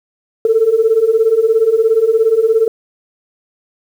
sine beating tone pair, 435.6 / 452.6 Hz, A4 / A4, -17 / +49 cents, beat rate 17 Hz, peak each -13 / -10 dBFS, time 0.45-2.68 s, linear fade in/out 2 ms, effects tanh soft clip ceiling -1 dBFS + 7-bit

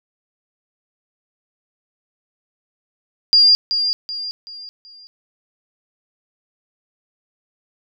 sine tone with echo, 4802 Hz, D8, 38 cents sharp, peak -8 dBFS, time 3.33-3.55 s, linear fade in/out 0 ms, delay 380 ms, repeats 4, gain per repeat -8 dB, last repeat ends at 5.07 s, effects none

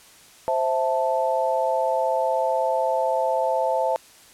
sine chord, A minor, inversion first, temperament equal, 523.3 / 659.3 / 880 Hz, C5 / E5 / A5, 0 / 0 / 0 cents, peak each -24 dBFS, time 0.48-3.96 s, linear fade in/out 0 ms, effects white hiss -50 dBFS RMS until 4.33 s + low-pass 11000 Hz 12 dB/octave

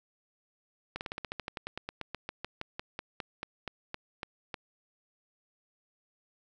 slowing click train, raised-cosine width 0.3 ms, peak -20 dBFS, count 26, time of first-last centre 0.96-4.542 s, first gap 49 ms, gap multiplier 1.08, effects none

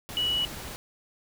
sine tone in noise, 2938 Hz, F#7, 13 cents flat, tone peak -24 dBFS, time 0.17-0.45 s, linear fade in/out 0 ms, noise pink, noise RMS -39 dBFS, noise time 0.09-0.76 s, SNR +12 dB, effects none

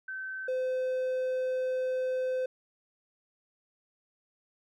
sine / triangle tone pair in turn, 1538 / 513.2 Hz, G6 / C5, -33 / -34 cents, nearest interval octave + perfect fifth, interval 1901 cents, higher first, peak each -35 / -26 dBFS, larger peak second, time 0.08-0.48 / 0.48-2.46 s, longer second, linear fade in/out 5 ms, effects none

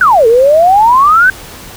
sine exponential two-way sweep, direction down then up, 1568 to 440 to 1568 Hz, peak -3 dBFS, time 0.01-1.3 s, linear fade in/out 2 ms, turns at 0.27 s, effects pink hiss -30 dBFS RMS until 1.76 s

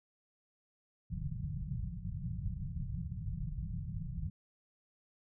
white low-pass noise, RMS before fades -39 dBFS, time 1.1-4.3 s, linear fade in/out 5 ms, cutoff 180 Hz, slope 96 dB/octave, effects none

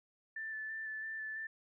sine tone with vibrato, 1760 Hz, A6, in tune, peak -39 dBFS, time 0.36-1.47 s, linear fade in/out 5 ms, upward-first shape square, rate 3 Hz, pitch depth 13 cents each way, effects none

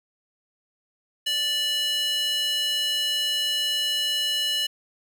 square tone with high-pass filter, 587.3 Hz, D5, in tune, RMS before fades -25 dBFS, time 1.26-4.67 s, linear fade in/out 10 ms, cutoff 3000 Hz, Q 3.7, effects none

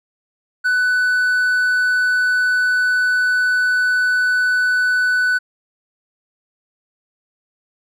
triangle tone, 1494 Hz, F#6, 16 cents sharp, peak -12 dBFS, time 0.64-5.39 s, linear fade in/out 20 ms, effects none

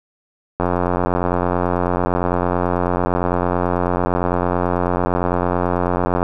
click train, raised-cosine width 1 ms, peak -4 dBFS, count 502, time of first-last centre 0.6-6.229 s, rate 89 Hz, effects none

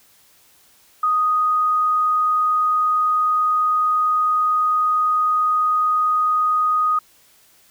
sine tone, 1244.5 Hz, D#6, in tune, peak -15 dBFS, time 1.03-6.99 s, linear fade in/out 5 ms, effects white hiss -54 dBFS RMS until 7.7 s

